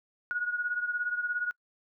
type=beating tone pair; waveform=sine; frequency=1449 / 1466 Hz; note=F#6 / F#6; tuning=-37 / -16 cents; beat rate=17 Hz; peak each=-30 / -35 dBFS; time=0.31-1.51 s; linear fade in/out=0 ms; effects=noise-tail reverb RT60 0.1 s tail -25 dB re dry